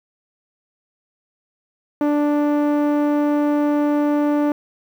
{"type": "tone with low-pass filter", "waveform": "sawtooth", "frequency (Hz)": 293.7, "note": "D4", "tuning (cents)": 0, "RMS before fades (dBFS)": -18, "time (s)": [2.01, 4.52], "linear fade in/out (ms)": 2, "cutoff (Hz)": 980, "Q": 0.62, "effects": ["8-bit"]}